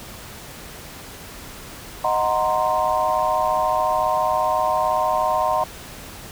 sine chord, C half-diminished seventh, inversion first, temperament equal, 622.3 / 740 / 932.3 / 1046.5 Hz, Eb5 / Gb5 / Bb5 / C6, 0 / 0 / 0 / 0 cents, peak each -23 dBFS, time 2.04-5.64 s, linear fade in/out 5 ms, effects pink hiss -38 dBFS RMS until 6.31 s

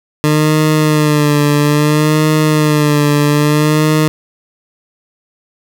20% pulse tone with vibrato, 150.6 Hz, D3, 44 cents sharp, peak -4 dBFS, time 0.24-4.08 s, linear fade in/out 0 ms, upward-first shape sine, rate 0.6 Hz, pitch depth 48 cents each way, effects none

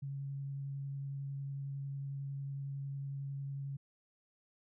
sine tone with vibrato, 138.59 Hz, C#3, in tune, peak -38 dBFS, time 0.02-3.77 s, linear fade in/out 10 ms, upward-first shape sine, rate 11 Hz, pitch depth 9 cents each way, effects none

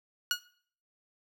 15% pulse tone with exponential decay, 1448 Hz, F#6, 38 cents flat, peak -16 dBFS, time 0.31-0.43 s, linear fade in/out 1 ms, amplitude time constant 24 ms, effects noise-tail reverb RT60 0.5 s tail -18 dB re dry

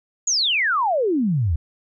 sine exponential sweep, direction down, 7010 to 72.5 Hz, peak -17 dBFS, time 0.27-1.56 s, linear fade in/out 5 ms, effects none

